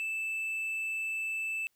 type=tone; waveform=triangle; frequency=2637 Hz; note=E7; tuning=in tune; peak=-30 dBFS; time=0-1.67 s; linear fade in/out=0 ms; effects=white hiss -75 dBFS RMS until 1.75 s